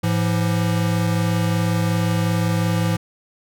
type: tone pair together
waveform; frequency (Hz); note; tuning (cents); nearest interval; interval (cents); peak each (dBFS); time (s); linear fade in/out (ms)
square; 107.09 / 170; A2 / F3; -46 / -46; minor sixth; 800; -21; 0.03-2.97; 10
effects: none

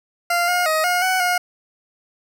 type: tone with pitch steps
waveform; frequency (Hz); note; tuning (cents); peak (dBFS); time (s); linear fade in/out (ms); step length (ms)
20% pulse; 695 / 714 / 629 / 716 / 746 / 717; F5 / F5 / D#5 / F5 / F#5 / F5; -9 / +38 / +19 / +43 / +14 / +45; -12; 0.3-1.38; 5; 180
effects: none

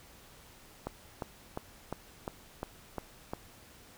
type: click train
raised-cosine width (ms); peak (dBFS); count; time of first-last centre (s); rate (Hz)
1; -21; 8; 0.87-3.335; 2.84
effects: pink hiss -56 dBFS RMS until 3.97 s

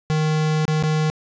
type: tone with dropouts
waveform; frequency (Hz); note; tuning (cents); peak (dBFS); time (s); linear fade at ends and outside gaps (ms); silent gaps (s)
square; 155.1; D#3; -5; -18; 0.1-1.1; 0; 0.653-0.68 / 0.826-0.836
effects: resampled to 16000 Hz + 10-bit

